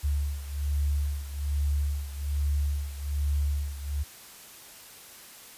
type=beating tone pair; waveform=sine; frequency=71.7 / 72.9 Hz; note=D2 / D2; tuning=-41 / -12 cents; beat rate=1.2 Hz; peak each=-27 / -31 dBFS; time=0.03-4.04 s; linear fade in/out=20 ms; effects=white hiss -48 dBFS RMS until 5.57 s + resampled to 32000 Hz